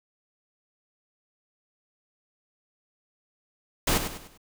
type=noise with echo; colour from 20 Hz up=pink; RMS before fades=-23 dBFS; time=3.87-3.98 s; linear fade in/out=5 ms; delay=99 ms; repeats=4; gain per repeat=-8 dB; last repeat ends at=4.376 s; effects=none